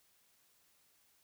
silence, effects white hiss -71 dBFS RMS until 1.23 s

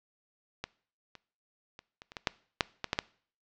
clicks, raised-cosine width 0.2 ms, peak -17 / -29 / -28 / -28 / -29 / -19 / -8 / -6 / -14 / -10 / -9 dBFS, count 11, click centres 0.64 / 1.153 / 1.791 / 2.019 / 2.119 / 2.168 / 2.272 / 2.608 / 2.843 / 2.931 / 2.989 s, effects noise-tail reverb RT60 0.5 s tail -22 dB re dry + low-pass 5000 Hz 12 dB/octave

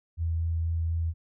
sine tone with vibrato, 82.6 Hz, E2, 4 cents sharp, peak -25 dBFS, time 0.17-1.14 s, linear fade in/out 50 ms, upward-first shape sine, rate 4.1 Hz, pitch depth 10 cents each way, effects none

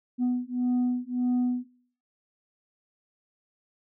sine beating tone pair, 246.9 / 248.6 Hz, B3 / B3, 0 / +12 cents, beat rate 1.7 Hz, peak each -25 dBFS, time 0.18-1.67 s, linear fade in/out 50 ms, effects noise-tail reverb RT60 0.5 s tail -19 dB re dry + tanh soft clip ceiling -21 dBFS

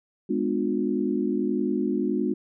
sine chord, G# diminished seventh, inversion none, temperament just, 207.7 / 249.2 / 299 / 358.8 Hz, G#3 / B3 / D4 / F4, 0 / +16 / +31 / +47 cents, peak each -28 dBFS, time 0.29-2.34 s, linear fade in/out 10 ms, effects none

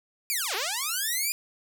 5% pulse linear two-way sweep, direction down then up, 2460 to 356.8 to 2460 Hz, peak -16 dBFS, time 0.3-1.32 s, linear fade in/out 0 ms, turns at 0.55 s, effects none

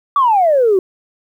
sine exponential sweep, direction down, 1174.7 to 362.8 Hz, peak -8 dBFS, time 0.16-0.79 s, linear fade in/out 2 ms, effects tanh soft clip ceiling -4 dBFS + 8-bit

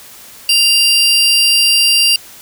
40% pulse tone pair together, 2794 / 4715 Hz, F7 / D8, 0 / +6 cents, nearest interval major sixth, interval 906 cents, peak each -10 dBFS, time 0.49-2.16 s, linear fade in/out 2 ms, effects white hiss -37 dBFS RMS until 2.41 s

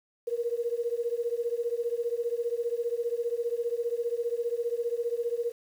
sine beating tone pair, 466.2 / 481.2 Hz, A#4 / B4, 0 / -45 cents, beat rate 15 Hz, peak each -30 / -31 dBFS, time 0.27-5.52 s, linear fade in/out 10 ms, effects 9-bit

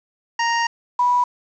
25% pulse / sine tone pair in turn, 932.3 / 980.4 Hz, A#5 / B5, 0 / -13 cents, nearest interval minor second, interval 87 cents, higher second, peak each -14 dBFS, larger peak neither, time 0.39-0.67 / 0.99-1.24 s, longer first, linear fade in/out 5 ms, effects resampled to 16000 Hz + 7-bit

